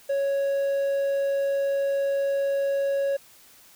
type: tone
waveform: triangle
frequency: 554.4 Hz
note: C#5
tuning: in tune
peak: -20 dBFS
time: 0.09-3.17 s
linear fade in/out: 10 ms
effects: white hiss -53 dBFS RMS until 3.75 s